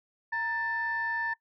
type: tone pair together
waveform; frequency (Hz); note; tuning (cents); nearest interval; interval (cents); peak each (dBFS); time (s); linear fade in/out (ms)
sine; 932.3 / 1770.7; A#5 / A6; 0 / +10; major seventh; 1110; -33 / -29; 0.32-1.34; 10
effects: noise-tail reverb RT60 0.1 s tail -22 dB re dry + tanh soft clip ceiling -22 dBFS